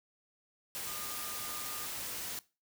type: tone in noise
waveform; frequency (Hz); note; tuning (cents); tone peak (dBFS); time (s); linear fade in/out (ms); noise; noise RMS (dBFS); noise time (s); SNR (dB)
sine; 1214; D#6; -43; -48; 0.87-1.86; 0; white; -40; 0.75-2.39; -11
effects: noise-tail reverb RT60 0.3 s tail -20 dB re dry